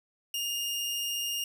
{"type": "tone", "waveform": "sawtooth", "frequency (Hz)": 2831, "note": "F7", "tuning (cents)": 23, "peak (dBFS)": -27, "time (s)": [0.34, 1.44], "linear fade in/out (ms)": 2, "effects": []}